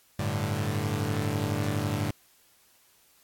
sawtooth chord, G suspended second, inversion none, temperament equal, 98 / 110 / 146.83 Hz, G2 / A2 / D3, 0 / 0 / 0 cents, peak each -27 / -27 / -28 dBFS, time 0.19-2.11 s, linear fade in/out 5 ms, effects white hiss -62 dBFS RMS until 3.23 s + AAC 64 kbps

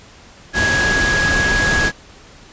sine tone in noise, 1661.2 Hz, G#6, in tune, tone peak -15 dBFS, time 0.53-1.92 s, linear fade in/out 50 ms, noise pink, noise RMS -19 dBFS, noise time 0.53-1.92 s, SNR +1 dB, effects pink hiss -43 dBFS RMS until 2.52 s + resampled to 16000 Hz

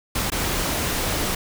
pink noise with dropouts, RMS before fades -24 dBFS, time 0.15-1.35 s, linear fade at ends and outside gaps 5 ms, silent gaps 0.302-0.319 s, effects none

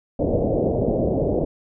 white low-pass noise, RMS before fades -21 dBFS, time 0.19-1.45 s, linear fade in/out 5 ms, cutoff 630 Hz, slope 48 dB/octave, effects none

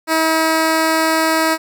10% pulse tone, 320.7 Hz, E4, 48 cents flat, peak -5 dBFS, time 0.07-1.58 s, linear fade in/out 50 ms, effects none

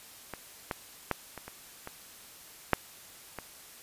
clicks, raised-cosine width 0.5 ms, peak -22 / -16 / -12 / -25 / -26 / -24 / -6 / -22 dBFS, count 8, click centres 0.337 / 0.712 / 1.113 / 1.377 / 1.48 / 1.874 / 2.733 / 3.387 s, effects white hiss -51 dBFS RMS until 3.82 s + resampled to 32000 Hz

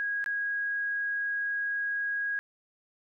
sine tone with dropouts, 1646 Hz, G#6, 16 cents flat, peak -28 dBFS, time 0-2.39 s, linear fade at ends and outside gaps 0 ms, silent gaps 0.242-0.261 s, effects none

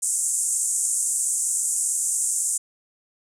white band-pass noise, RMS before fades -24 dBFS, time 0.02-2.58 s, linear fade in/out 10 ms, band 7100 to 9300 Hz, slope 48 dB/octave, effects none

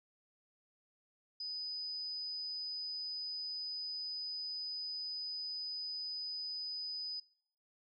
sine tone, 4991 Hz, D#8, 5 cents sharp, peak -39 dBFS, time 1.4-7.2 s, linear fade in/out 5 ms, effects noise-tail reverb RT60 0.7 s tail -26 dB re dry

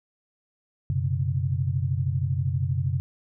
sine chord, F# suspended fourth, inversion none, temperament equal with one note detuned, 92.5 / 125.92 / 138.59 Hz, F#2 / B2 / C#3, 0 / +34 / 0 cents, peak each -27 dBFS, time 0.9-3 s, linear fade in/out 0 ms, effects none

